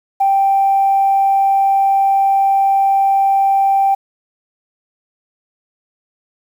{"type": "tone", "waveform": "sine", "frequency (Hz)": 784, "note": "G5", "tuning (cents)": 0, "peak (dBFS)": -9, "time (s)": [0.2, 3.95], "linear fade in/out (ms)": 10, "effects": ["tanh soft clip ceiling -5 dBFS", "7-bit"]}